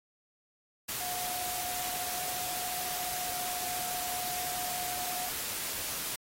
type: tone in noise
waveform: sine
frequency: 725 Hz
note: F#5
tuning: 35 cents flat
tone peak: -39 dBFS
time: 1-5.29 s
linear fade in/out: 10 ms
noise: white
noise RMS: -36 dBFS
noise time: 0.88-6.16 s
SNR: -6 dB
effects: AAC 48 kbps